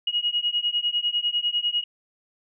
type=beating tone pair; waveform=sine; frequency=2888 / 2898 Hz; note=F#7 / F#7; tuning=-43 / -37 cents; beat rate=10 Hz; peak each=-25 dBFS; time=0.07-1.84 s; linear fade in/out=5 ms; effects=none